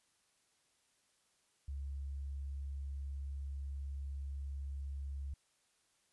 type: tone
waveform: sine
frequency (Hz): 69.3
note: C#2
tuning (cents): 0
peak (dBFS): -39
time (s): 1.68-5.34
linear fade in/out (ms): 5
effects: white hiss -75 dBFS RMS until 6.12 s + resampled to 24000 Hz